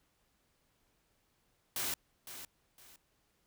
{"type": "noise with echo", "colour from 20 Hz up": "white", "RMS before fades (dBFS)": -36, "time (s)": [1.76, 1.94], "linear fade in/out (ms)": 2, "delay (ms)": 510, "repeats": 2, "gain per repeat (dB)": -11, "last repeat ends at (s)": 2.96, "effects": ["pink hiss -75 dBFS RMS until 3.46 s"]}